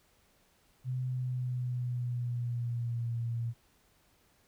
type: tone with pitch glide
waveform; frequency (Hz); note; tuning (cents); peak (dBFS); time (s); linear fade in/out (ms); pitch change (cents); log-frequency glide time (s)
sine; 127.5 to 116.92; C3 to A#2; -44 to +6; -31; 0.84-3.54; 50; -150; 1.08-3.14
effects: pink hiss -68 dBFS RMS until 4.47 s